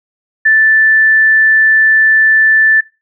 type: tone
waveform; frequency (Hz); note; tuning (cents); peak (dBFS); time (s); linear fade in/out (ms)
sine; 1760; A6; 0; -5; 0.45-2.81; 10
effects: noise-tail reverb RT60 0.3 s tail -23 dB re dry